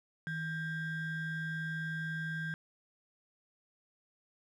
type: ring-modulated tone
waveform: triangle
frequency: 874 Hz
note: A5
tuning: 12 cents flat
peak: -30 dBFS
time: 0.27-2.54 s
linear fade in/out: 0 ms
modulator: 715 Hz
effects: none